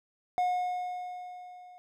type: tone with level ramp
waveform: triangle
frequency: 723 Hz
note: F#5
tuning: 40 cents flat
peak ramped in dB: -22 to -47 dBFS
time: 0.38-1.78 s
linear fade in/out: 0 ms
effects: none